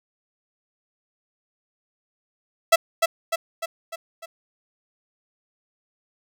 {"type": "tone with echo", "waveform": "sawtooth", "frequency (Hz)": 661, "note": "E5", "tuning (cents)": 5, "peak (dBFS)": -7, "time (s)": [2.72, 2.76], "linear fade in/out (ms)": 10, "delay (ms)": 300, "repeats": 5, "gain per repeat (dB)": -5, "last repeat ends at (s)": 4.26, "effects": []}